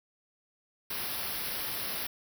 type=band-stop noise; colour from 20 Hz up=white; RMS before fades=-35 dBFS; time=0.9-2.07 s; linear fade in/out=5 ms; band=5600 to 9900 Hz; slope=96 dB/octave; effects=none